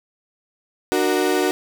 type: chord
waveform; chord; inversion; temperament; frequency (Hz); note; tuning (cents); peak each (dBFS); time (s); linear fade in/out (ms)
35% pulse; D augmented; none; equal with one note detuned; 298.3 / 370 / 466.2; D4 / F#4 / A#4; +27 / 0 / 0; -21 / -18 / -22; 0.92-1.51; 0
effects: none